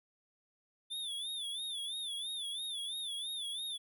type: tone with vibrato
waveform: square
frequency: 3520 Hz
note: A7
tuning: in tune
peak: -38 dBFS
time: 0.9-3.78 s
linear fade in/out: 20 ms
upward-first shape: sine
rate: 3 Hz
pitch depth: 110 cents each way
effects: none